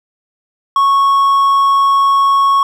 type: tone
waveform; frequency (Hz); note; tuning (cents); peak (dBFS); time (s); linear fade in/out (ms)
triangle; 1104; C#6; -7; -6; 0.76-2.63; 2
effects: none